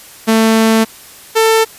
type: tone pair in turn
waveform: sawtooth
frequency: 222.8 / 445.6 Hz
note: A3 / A4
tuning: +22 / +22 cents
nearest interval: octave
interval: 1200 cents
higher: second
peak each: -4 dBFS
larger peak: neither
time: 0.27-0.85 / 1.35-1.65 s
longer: first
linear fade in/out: 20 ms
effects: white hiss -37 dBFS RMS until 1.78 s + resampled to 32000 Hz